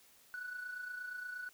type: tone with amplitude modulation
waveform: sine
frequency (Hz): 1480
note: F#6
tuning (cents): 0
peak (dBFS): -37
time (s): 0.34-1.49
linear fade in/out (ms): 0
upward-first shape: sine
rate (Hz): 28.5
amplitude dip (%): 60
effects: tanh soft clip ceiling -37 dBFS + white hiss -64 dBFS RMS until 1.53 s